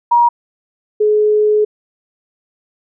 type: tone pair in turn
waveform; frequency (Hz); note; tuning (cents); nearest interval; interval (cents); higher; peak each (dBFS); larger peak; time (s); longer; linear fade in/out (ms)
sine; 951 / 423.6; A#5 / G#4; +34 / +34; octave + major second; 1400; first; -7 / -9; first; 0.11-0.29 / 1-1.65; second; 10
effects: none